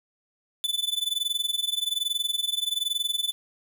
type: tone with amplitude modulation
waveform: 45% pulse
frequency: 3495 Hz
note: A7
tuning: 12 cents flat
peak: -22 dBFS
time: 0.64-3.32 s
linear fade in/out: 0 ms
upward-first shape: sine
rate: 21.2 Hz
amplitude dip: 90%
effects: none